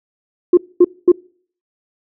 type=tone bursts; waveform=sine; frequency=354.7 Hz; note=F4; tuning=27 cents sharp; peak=-3 dBFS; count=3; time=0.53-1.119 s; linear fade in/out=5 ms; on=43 ms; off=230 ms; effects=noise-tail reverb RT60 0.5 s tail -25 dB re dry + tanh soft clip ceiling -1 dBFS